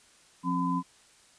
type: tone cluster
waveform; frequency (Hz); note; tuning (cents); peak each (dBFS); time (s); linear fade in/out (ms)
sine; 175.3 / 266.5 / 1011; F3 / C4 / B5; +7 / +32 / +40; -30; 0.43-0.83; 50
effects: white hiss -59 dBFS RMS until 1.38 s + resampled to 22050 Hz